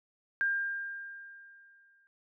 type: tone with exponential decay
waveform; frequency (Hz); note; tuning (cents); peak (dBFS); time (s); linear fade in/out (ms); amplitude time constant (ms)
sine; 1600; G6; +35; -25; 0.41-2.07; 0; 360
effects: none